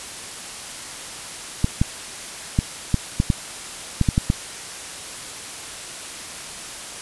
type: clicks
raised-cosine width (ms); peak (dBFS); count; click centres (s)
5; -4; 10; 1.644 / 1.815 / 2.589 / 2.943 / 3.201 / 3.302 / 4.013 / 4.088 / 4.179 / 4.301
effects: white hiss -34 dBFS RMS until 7.01 s + resampled to 24000 Hz